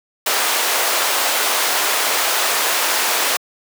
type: high-pass noise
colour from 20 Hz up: pink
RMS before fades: -18 dBFS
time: 0.26-3.37 s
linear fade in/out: 5 ms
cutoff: 620 Hz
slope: 12 dB/octave
effects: high-pass 300 Hz 12 dB/octave